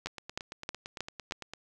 two click trains, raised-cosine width 0.2 ms, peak -23 / -16 dBFS, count 14 / 5, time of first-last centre 0.07-1.536 / 0.06-1.322 s, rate 8.87 / 3.17 Hz, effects none

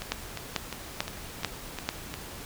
two click trains, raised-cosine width 0.2 ms, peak -17 / -9 dBFS, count 7 / 5, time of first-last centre 0.02-2.14 / 0.12-1.89 s, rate 2.83 / 2.26 Hz, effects pink hiss -42 dBFS RMS until 2.45 s

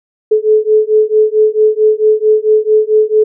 sine beating tone pair, 428.5 / 433 Hz, A4 / A4, -46 / -28 cents, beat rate 4.5 Hz, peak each -10 / -10 dBFS, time 0.31-3.24 s, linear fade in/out 10 ms, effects none

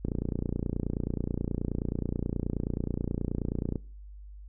click train, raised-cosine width 3 ms, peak -17 dBFS, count 110, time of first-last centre 0.05-3.757 s, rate 29.4 Hz, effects noise-tail reverb RT60 0.4 s tail -22 dB re dry + added 50 Hz sine -43 dBFS peak until 4.48 s

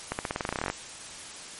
accelerating click train, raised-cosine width 0.5 ms, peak -13 dBFS, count 16, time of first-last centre 0.12-0.7 s, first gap 69 ms, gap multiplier 0.91, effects white hiss -42 dBFS RMS until 1.59 s + MP3 48 kbps

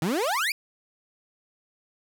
30% pulse exponential sweep, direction up, 147.5 to 2500 Hz, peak -21 dBFS, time 0.02-0.52 s, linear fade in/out 2 ms, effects none

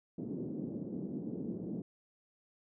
pink band-pass noise, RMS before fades -40 dBFS, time 0.18-1.82 s, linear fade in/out 5 ms, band 170 to 360 Hz, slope 24 dB/octave, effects none

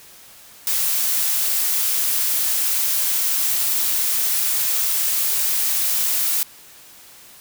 blue noise, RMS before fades -20 dBFS, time 0.67-6.43 s, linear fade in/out 0 ms, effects white hiss -45 dBFS RMS until 7.4 s

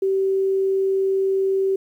sine tone, 385.9 Hz, G4, 27 cents flat, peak -17 dBFS, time 0.02-1.76 s, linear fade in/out 5 ms, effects 9-bit

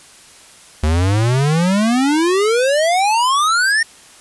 square exponential sweep, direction up, 74 to 1864.7 Hz, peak -13 dBFS, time 0.83-3.83 s, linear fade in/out 5 ms, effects white hiss -43 dBFS RMS until 4.2 s + resampled to 24000 Hz

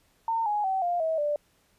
sine tone with pitch steps, 909 / 833.6 / 764.4 / 700.9 / 642.8 / 589.4 Hz, A#5 / G#5 / G5 / F5 / E5 / D5, -44 / +6 / -44 / +6 / -44 / +6 cents, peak -24 dBFS, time 0.28-1.36 s, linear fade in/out 2 ms, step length 180 ms, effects pink hiss -66 dBFS RMS until 1.78 s + resampled to 32000 Hz

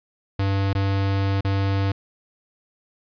square tone with dropouts, 98 Hz, G2, in tune, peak -20 dBFS, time 0.39-1.92 s, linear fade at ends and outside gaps 5 ms, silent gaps 0.732-0.75 / 1.409-1.447 s, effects resampled to 11025 Hz + 10-bit

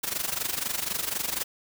white noise with amplitude modulation, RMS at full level -27 dBFS, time 0.03-1.44 s, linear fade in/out 10 ms, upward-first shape sine, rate 24 Hz, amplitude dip 80%, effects none

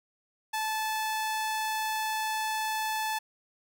sawtooth tone, 871 Hz, A5, 18 cents flat, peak -25 dBFS, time 0.53-3.19 s, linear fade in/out 10 ms, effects none

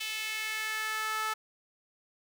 sawtooth tone with high-pass filter sweep, 435.4 Hz, A4, 18 cents flat, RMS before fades -34 dBFS, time 0-1.34 s, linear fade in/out 10 ms, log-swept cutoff 2800 to 1200 Hz, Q 2.5, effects none

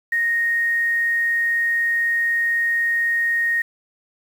sine tone with quantisation, 1862 Hz, A#6, 2 cents flat, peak -17 dBFS, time 0.12-3.62 s, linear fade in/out 5 ms, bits 7, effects none

